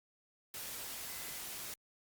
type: tone in noise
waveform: sine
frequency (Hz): 2027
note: B6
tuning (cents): +45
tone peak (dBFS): -55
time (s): 1.08-1.38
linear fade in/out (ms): 2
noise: white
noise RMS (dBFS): -44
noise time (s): 0.54-1.74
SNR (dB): -14
effects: Opus 48 kbps